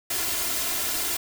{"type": "noise with comb filter", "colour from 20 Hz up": "white", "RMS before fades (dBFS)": -27, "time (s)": [0.1, 1.17], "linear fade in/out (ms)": 5, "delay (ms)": 2.9, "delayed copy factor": 0.6, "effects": []}